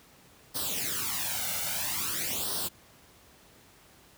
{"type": "noise with flanger", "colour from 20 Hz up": "white", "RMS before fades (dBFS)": -32, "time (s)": [0.54, 2.69], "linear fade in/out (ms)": 20, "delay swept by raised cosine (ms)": [0.21, 1.41], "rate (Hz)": 0.5, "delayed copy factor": 0.8, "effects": ["pink hiss -57 dBFS RMS until 4.17 s", "high-pass 60 Hz 12 dB/octave"]}